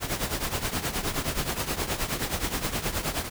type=noise with tremolo; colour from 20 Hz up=pink; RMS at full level=-26 dBFS; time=0-3.3 s; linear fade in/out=50 ms; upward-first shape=triangle; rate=9.5 Hz; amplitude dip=80%; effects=none